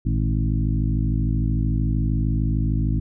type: harmonic tone with a mistuned harmonic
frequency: 53.2 Hz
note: G#1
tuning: 42 cents sharp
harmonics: 1 / 2 / 3 / 4 / 5 / 6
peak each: -22 / -23 / -27 / -30 / -30 / -34 dBFS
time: 0.05-3 s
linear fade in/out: 10 ms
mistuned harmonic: 2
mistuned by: +100 cents
effects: none

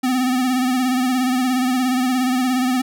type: tone with vibrato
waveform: square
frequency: 254.6 Hz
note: C4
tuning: 47 cents flat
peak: -17 dBFS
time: 0.03-2.82 s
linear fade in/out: 10 ms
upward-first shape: sine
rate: 17 Hz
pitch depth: 50 cents each way
effects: none

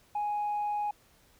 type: tone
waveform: sine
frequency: 831 Hz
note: G#5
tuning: 1 cent sharp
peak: -27 dBFS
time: 0.15-0.91 s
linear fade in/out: 5 ms
effects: tanh soft clip ceiling -26 dBFS + pink hiss -63 dBFS RMS until 1.39 s

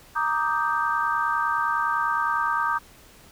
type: chord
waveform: sine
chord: Eb major seventh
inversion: second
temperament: equal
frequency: 932.3 / 1174.7 / 1244.5 / 1568 Hz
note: Bb5 / D6 / Eb6 / G6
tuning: 0 / 0 / 0 / 0 cents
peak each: -27 dBFS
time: 0.15-2.79 s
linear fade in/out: 20 ms
effects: pink hiss -51 dBFS RMS until 3.31 s

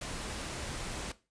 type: noise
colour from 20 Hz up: pink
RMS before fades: -39 dBFS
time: 0.01-1.12 s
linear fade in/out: 5 ms
effects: noise-tail reverb RT60 0.3 s tail -17 dB re dry + resampled to 22050 Hz

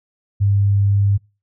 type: tone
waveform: sine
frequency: 100.2 Hz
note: G2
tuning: 38 cents sharp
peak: -12 dBFS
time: 0.4-1.18 s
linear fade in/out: 20 ms
effects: noise-tail reverb RT60 0.3 s tail -25 dB re dry

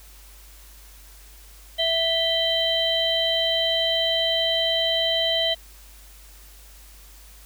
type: harmonic tone with a mistuned harmonic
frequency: 659.3 Hz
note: E5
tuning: in tune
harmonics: 1 / 3 / 5 / 6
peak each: -25 / -31 / -22 / -28 dBFS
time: 1.78-5.55 s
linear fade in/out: 20 ms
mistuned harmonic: 5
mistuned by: -98 cents
effects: added 50 Hz sine -46 dBFS peak until 7.45 s + white hiss -50 dBFS RMS until 7.45 s

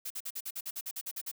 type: noise bursts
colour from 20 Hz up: blue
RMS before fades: -38 dBFS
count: 13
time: 0.05-1.316 s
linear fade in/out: 10 ms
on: 54 ms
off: 47 ms
effects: none

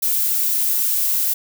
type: noise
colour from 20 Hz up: violet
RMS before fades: -19 dBFS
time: 0.02-1.34 s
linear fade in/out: 10 ms
effects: none

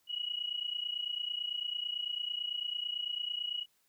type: tone pair together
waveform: sine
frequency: 2900 / 2929 Hz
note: F#7 / F#7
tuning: -35 / -18 cents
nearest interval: unison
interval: 17 cents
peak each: -37 / -37 dBFS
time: 0.07-3.66 s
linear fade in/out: 50 ms
effects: white hiss -73 dBFS RMS until 3.88 s

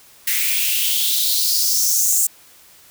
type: noise with high-pass filter sweep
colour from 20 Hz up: blue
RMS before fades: -18 dBFS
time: 0.27-2.27 s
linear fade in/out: 5 ms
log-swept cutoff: 2000 to 7600 Hz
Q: 4.2
effects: white hiss -48 dBFS RMS until 2.9 s

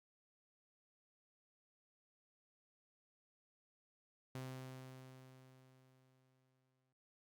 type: tone with exponential decay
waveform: sawtooth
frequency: 130 Hz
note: C3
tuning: 11 cents flat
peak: -40 dBFS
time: 4.35-6.93 s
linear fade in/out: 2 ms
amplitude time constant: 560 ms
effects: noise-tail reverb RT60 0.5 s tail -25 dB re dry + Opus 48 kbps

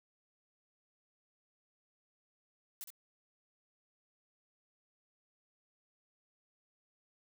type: noise with echo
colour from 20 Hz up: blue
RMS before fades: -44 dBFS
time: 2.81-2.84 s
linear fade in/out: 0 ms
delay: 63 ms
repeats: 1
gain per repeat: -7 dB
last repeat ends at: 2.903 s
effects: none

